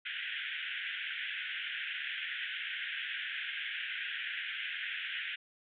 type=band-pass noise; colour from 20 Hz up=pink; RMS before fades=-39 dBFS; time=0.05-5.36 s; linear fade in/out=10 ms; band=1500 to 3400 Hz; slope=96 dB/octave; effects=none